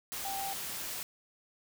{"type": "tone in noise", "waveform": "sine", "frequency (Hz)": 784, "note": "G5", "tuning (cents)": 0, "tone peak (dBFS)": -36, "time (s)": [0.25, 0.53], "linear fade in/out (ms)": 0, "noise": "white", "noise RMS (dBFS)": -39, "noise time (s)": [0.12, 1.03], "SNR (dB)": 0, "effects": []}